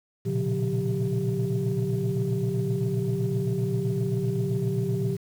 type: tone cluster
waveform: sine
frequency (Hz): 116.7 / 124.4 / 142.7 / 180.2 / 393.5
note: A#2 / B2 / D3 / F#3 / G4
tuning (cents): +2 / +13 / -49 / -45 / +7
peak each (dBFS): -29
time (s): 0.25-5.17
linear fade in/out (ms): 20
effects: tanh soft clip ceiling -17 dBFS + 8-bit